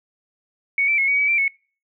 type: tone with pitch steps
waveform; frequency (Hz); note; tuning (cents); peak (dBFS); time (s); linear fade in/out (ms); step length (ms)
sine; 2227 / 2330 / 2177 / 2253 / 2279 / 2351 / 2203; C#7 / D7 / C#7 / C#7 / C#7 / D7 / C#7; +7 / -14 / -32 / +28 / +47 / +1 / -11; -16; 0.78-1.48; 2; 100
effects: noise-tail reverb RT60 0.4 s tail -26 dB re dry